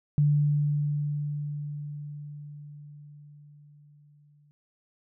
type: tone with exponential decay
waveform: sine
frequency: 146.83 Hz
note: D3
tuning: in tune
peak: -18 dBFS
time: 0.18-4.51 s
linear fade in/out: 0 ms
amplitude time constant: 940 ms
effects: none